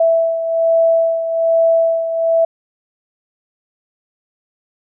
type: beating tone pair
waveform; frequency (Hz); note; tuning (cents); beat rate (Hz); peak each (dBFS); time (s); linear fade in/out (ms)
sine; 659.3 / 660.5; E5 / E5; 0 / +3; 1.2; -12 / -19; 0-2.45; 5
effects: none